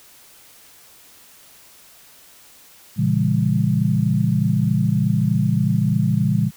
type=chord; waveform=sine; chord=A# diminished seventh; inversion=none; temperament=just; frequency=116.54 / 139.85 / 167.82 / 201.4 Hz; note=A#2 / C#3 / E3 / G3; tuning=0 / +16 / +31 / +47 cents; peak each=-21 dBFS; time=2.96-6.51 s; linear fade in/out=50 ms; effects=white hiss -48 dBFS RMS until 6.56 s